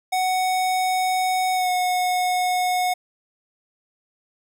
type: tone with pitch glide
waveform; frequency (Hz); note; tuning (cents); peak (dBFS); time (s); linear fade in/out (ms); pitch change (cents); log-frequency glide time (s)
square; 743 to 728.6; F#5 to F#5; +7 to -27; -20; 0.12-2.94; 10; -34; 1.54-1.69
effects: none